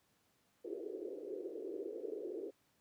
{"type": "band-pass noise", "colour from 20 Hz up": "white", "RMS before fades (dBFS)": -44, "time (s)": [0.64, 2.51], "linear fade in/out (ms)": 10, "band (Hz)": [340, 460], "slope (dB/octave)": 48, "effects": ["pink hiss -75 dBFS RMS until 2.8 s", "high-pass 100 Hz 12 dB/octave"]}